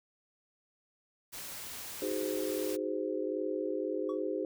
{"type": "noise", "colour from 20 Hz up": "white", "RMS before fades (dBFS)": -43, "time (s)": [1.32, 2.77], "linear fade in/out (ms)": 20}
{"type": "chord", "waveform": "sine", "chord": "Ab dominant seventh", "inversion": "second", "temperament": "just", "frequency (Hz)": [311.5, 373.8, 415.3, 519.1], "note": ["Eb4", "Gb4", "Ab4", "C5"], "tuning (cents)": [2, 18, 0, -14], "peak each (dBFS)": -37, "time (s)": [2.02, 4.45], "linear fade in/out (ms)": 2}
{"type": "tone with exponential decay", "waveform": "triangle", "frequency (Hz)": 1125, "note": "C#6", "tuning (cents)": 25, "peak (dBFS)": -38, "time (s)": [4.09, 4.22], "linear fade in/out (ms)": 5, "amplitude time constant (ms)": 27}
{"effects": []}